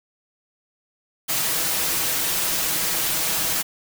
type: noise with comb filter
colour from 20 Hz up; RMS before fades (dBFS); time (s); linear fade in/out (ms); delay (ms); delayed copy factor
white; -23; 1.28-3.63; 20; 6.2; +0.55
effects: none